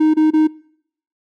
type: tone bursts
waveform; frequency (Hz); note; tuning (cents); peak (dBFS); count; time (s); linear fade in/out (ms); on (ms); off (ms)
triangle; 311.1; D#4; 0; -8; 3; 0-0.474; 10; 140; 27
effects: noise-tail reverb RT60 0.7 s tail -24 dB re dry